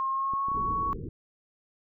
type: tone with pitch glide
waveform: sine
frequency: 1070 to 1114.8 Hz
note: C6 to C#6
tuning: +38 to +9 cents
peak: -26 dBFS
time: 0-0.93 s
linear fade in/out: 0 ms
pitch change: +71 cents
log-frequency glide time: 0.1-0.58 s
type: clicks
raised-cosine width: 3 ms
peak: -29 dBFS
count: 6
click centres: 0.336 / 0.485 / 0.517 / 0.615 / 0.791 / 0.862 s
type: low-pass noise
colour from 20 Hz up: pink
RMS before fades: -37 dBFS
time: 0.54-1.09 s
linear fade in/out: 5 ms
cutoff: 470 Hz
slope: 96 dB/octave
effects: none